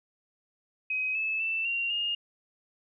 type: tone with pitch steps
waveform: sine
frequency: 2527 / 2607 / 2658 / 2760 / 2836 Hz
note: D#7 / E7 / E7 / F7 / F7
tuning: +26 / -20 / +14 / -21 / +26 cents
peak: -27 dBFS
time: 0.9-2.15 s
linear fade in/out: 5 ms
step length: 250 ms
effects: none